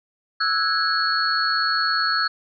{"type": "tone cluster", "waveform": "sine", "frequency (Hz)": [1316, 1474, 1653, 4358], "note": ["E6", "F#6", "G#6", "C#8"], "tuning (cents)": [-3, -7, -9, -30], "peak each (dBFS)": [-23, -27, -25, -23], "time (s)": [0.4, 2.28], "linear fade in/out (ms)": 10, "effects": []}